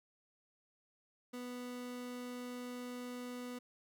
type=tone; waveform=30% pulse; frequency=246.9 Hz; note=B3; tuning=in tune; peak=-40 dBFS; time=1.33-3.59 s; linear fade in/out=10 ms; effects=none